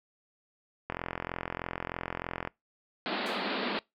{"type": "click train", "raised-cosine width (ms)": 0.5, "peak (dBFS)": -18, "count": 69, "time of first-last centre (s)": [0.9, 2.474], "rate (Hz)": 43.2}
{"type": "band-pass noise", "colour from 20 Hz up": "pink", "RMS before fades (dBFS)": -33, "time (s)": [3.06, 3.79], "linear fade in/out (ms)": 0, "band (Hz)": [190, 4600], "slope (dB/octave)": 96}
{"type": "noise with exponential decay", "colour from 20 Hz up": "violet", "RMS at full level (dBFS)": -36, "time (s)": [3.26, 3.53], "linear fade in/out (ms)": 2, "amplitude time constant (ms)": 57}
{"effects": ["noise-tail reverb RT60 0.2 s tail -24 dB re dry", "low-pass 7000 Hz 12 dB/octave"]}